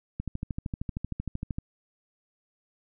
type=click train; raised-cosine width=5 ms; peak=-19 dBFS; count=19; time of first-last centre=0.2-1.585 s; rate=13 Hz; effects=none